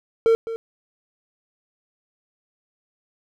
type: tone with echo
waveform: triangle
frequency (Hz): 454.4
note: A#4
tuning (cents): -44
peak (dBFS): -11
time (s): 0.26-0.35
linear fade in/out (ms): 0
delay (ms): 210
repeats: 1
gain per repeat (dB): -13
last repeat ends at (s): 0.56
effects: none